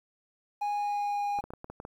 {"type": "tone with pitch glide", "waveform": "triangle", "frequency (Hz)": [824, 815.5], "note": ["G#5", "G#5"], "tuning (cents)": [-14, -32], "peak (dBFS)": -26, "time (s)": [0.61, 1.41], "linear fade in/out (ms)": 10, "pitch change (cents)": -18, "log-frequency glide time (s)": [0.76, 1.29]}
{"type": "clicks", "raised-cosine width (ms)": 1, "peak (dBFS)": -27, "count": 8, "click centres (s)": [1.388, 1.44, 1.505, 1.536, 1.644, 1.7, 1.801, 1.851]}
{"effects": ["10-bit"]}